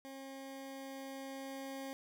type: tone with level ramp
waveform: 20% pulse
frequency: 269.9 Hz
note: C#4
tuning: 46 cents flat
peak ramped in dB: -42 to -37 dBFS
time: 0.05-1.93 s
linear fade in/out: 0 ms
effects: none